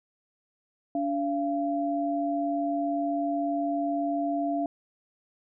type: tone pair together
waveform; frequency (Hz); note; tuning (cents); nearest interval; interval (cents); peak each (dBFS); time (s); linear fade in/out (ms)
sine; 287.8 / 684.5; D4 / F5; -35 / -35; octave + minor third; 1500; -28; 0.95-4.66; 2
effects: none